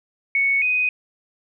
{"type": "tone pair in turn", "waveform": "sine", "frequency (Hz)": [2217, 2499], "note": ["C#7", "D#7"], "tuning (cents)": [0, 7], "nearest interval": "major second", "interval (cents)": 207, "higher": "second", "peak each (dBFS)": [-16, -17], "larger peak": "first", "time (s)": [[0.35, 0.62], [0.62, 0.89]], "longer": "neither", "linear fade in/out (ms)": 2, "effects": []}